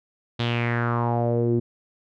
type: tone with low-pass filter sweep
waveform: sawtooth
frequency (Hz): 118.6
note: A#2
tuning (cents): +30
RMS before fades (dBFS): -23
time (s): 0.39-1.6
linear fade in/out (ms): 10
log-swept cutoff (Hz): 3700 to 310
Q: 4.3
effects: none